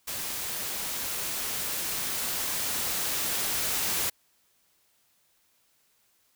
white noise with level ramp, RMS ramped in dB -34 to -28 dBFS, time 0.07-4.1 s, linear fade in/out 10 ms, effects white hiss -68 dBFS RMS until 6.35 s

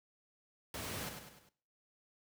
pink noise with echo, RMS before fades -42 dBFS, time 0.74-1.09 s, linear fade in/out 2 ms, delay 100 ms, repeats 4, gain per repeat -6 dB, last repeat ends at 1.49 s, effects noise-tail reverb RT60 0.5 s tail -18 dB re dry + high-pass 80 Hz 12 dB/octave

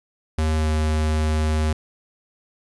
square tone with pitch glide, 78.3 to 77.53 Hz, D#2 to D#2, +11 to -6 cents, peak -19 dBFS, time 0.38-1.73 s, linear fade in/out 5 ms, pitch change -17 cents, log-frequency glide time 0.56-0.69 s, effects resampled to 24000 Hz + 9-bit

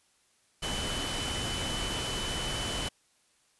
sine tone in noise, 3013 Hz, F#7, 31 cents sharp, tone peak -36 dBFS, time 0.62-2.89 s, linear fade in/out 10 ms, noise pink, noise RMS -34 dBFS, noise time 0.62-2.89 s, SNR -5 dB, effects white hiss -68 dBFS RMS until 3.59 s + resampled to 24000 Hz

